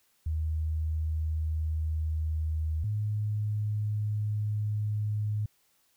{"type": "tone pair in turn", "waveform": "sine", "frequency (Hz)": [78.6, 105.59], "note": ["D#2", "G#2"], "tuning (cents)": [18, 29], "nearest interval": "perfect fourth", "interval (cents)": 511, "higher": "second", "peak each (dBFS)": -27, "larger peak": "neither", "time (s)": [[0.26, 2.84], [2.84, 5.46]], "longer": "second", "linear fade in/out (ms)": 5, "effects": ["white hiss -69 dBFS RMS until 5.96 s"]}